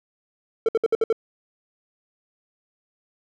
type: tone bursts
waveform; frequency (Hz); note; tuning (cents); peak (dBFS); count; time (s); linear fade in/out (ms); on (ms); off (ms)
triangle; 449.3; A4; +36; -14; 6; 0.66-1.127; 2; 27; 61
effects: none